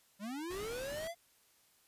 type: linear sweep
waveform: square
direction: up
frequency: 190 to 698.5 Hz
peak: -40 dBFS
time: 0.19-1.15 s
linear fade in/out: 50 ms
type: noise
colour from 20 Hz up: pink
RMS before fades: -48 dBFS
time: 0.5-1.08 s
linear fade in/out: 10 ms
effects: white hiss -69 dBFS RMS until 1.87 s + resampled to 32000 Hz